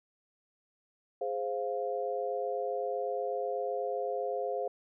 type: chord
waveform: sine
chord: F minor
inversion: first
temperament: equal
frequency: 415.3 / 523.3 / 698.5 Hz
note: Ab4 / C5 / F5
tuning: 0 / 0 / 0 cents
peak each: -36 / -34 / -36 dBFS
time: 1.21-4.68 s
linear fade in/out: 5 ms
effects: none